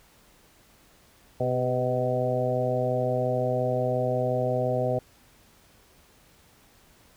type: harmonic tone with a mistuned harmonic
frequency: 125.7 Hz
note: B2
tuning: 31 cents sharp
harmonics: 1 / 2 / 3 / 4 / 5 / 6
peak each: -29 / -34 / -34 / -28 / -28 / -34 dBFS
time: 1.4-4.99 s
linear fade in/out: 5 ms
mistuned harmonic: 3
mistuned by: +39 cents
effects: pink hiss -58 dBFS RMS until 7.16 s